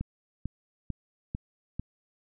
click train, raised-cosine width 5 ms, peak -20 dBFS, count 5, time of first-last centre 0.01-1.796 s, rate 2.24 Hz, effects none

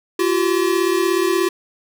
square tone pair together, 343.5 / 380.2 Hz, F4 / F#4, -29 / +47 cents, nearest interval major second, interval 176 cents, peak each -19 dBFS, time 0.19-1.49 s, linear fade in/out 5 ms, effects none

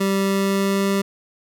25% pulse tone with pitch glide, 195.2 to 197.01 Hz, G3 to G3, -7 to +9 cents, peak -14 dBFS, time 0-1.02 s, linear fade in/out 10 ms, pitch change +16 cents, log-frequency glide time 0.18-0.89 s, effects none

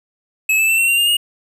square tone with pitch steps, 2585 / 2629 / 2673 / 2718 / 2764 / 2811 / 2858 Hz, E7 / E7 / E7 / F7 / F7 / F7 / F7, -34 / -5 / +23 / -48 / -19 / +11 / +39 cents, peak -13 dBFS, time 0.49-1.169 s, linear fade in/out 5 ms, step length 97 ms, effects none

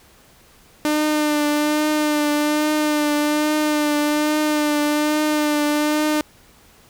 sawtooth tone with vibrato, 300 Hz, D4, 37 cents sharp, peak -13 dBFS, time 0.85-6.21 s, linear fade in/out 0 ms, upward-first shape triangle, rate 1.2 Hz, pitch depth 30 cents each way, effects pink hiss -51 dBFS RMS until 6.89 s

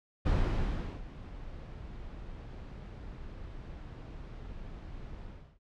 brown noise with ADSR envelope, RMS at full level -26 dBFS, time 0.25-5.59 s, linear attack 19 ms, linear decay 740 ms, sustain -18 dB, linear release 360 ms, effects low-pass 4000 Hz 12 dB/octave

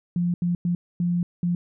sine tone bursts at uneven times, 174.61 Hz, F3, in tune, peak -20 dBFS, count 5, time 0.16-0.34 / 0.42-0.55 / 0.65-0.75 / 1-1.23 / 1.43-1.55 s, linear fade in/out 2 ms, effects none

